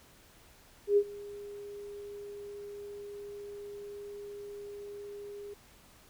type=tone with ADSR envelope; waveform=sine; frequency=407.8 Hz; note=G#4; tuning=32 cents flat; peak=-19 dBFS; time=0.87-5.54 s; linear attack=100 ms; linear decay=63 ms; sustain=-22 dB; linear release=6 ms; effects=pink hiss -59 dBFS RMS until 6.09 s